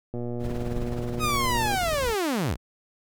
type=click train; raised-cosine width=2 ms; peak=-20 dBFS; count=194; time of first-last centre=0.14-1.748 s; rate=120 Hz
type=noise with tremolo; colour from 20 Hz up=brown; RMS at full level=-31 dBFS; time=0.39-2.16 s; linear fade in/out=50 ms; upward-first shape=sine; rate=19 Hz; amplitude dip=55%
type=linear sweep; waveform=sawtooth; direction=down; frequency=1276 to 37.19 Hz; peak=-20 dBFS; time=1.19-2.57 s; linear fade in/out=50 ms
effects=none